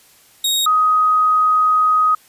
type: tone pair in turn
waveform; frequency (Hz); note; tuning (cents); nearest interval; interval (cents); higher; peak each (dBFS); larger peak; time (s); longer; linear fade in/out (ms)
sawtooth / sine; 3760 / 1254.7; A#7 / D#6; +14 / +14; octave + perfect fifth; 1900; first; -12 / -11; second; 0.44-0.66 / 0.66-2.15; second; 5
effects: white hiss -50 dBFS RMS until 2.28 s + resampled to 32000 Hz